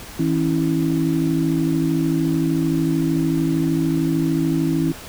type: tone cluster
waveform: sine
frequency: 160.8 / 272.3 / 325.6 Hz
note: E3 / C#4 / E4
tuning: -43 / -31 / -21 cents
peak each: -21 dBFS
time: 0.19-4.92 s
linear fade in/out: 5 ms
effects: pink hiss -37 dBFS RMS until 5.08 s